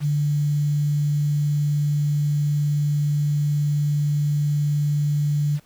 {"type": "tone with quantisation", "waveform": "sine", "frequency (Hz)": 146.83, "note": "D3", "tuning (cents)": 0, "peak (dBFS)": -18, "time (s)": [0, 5.6], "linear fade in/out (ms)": 50, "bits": 7, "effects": ["pink hiss -58 dBFS RMS until 5.65 s"]}